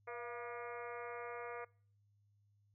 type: harmonic tone with a mistuned harmonic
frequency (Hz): 240.1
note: B3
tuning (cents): -49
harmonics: 2 / 3 / 4 / 5 / 6 / 7 / 8 / 9 / 10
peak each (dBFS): -47 / -51 / -53 / -51 / -55 / -57 / -58 / -54 / -61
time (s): 0.07-1.65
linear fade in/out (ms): 10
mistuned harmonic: 3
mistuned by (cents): -61
effects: noise-tail reverb RT60 0.5 s tail -25 dB re dry + added 102 Hz sine -70 dBFS peak until 2.74 s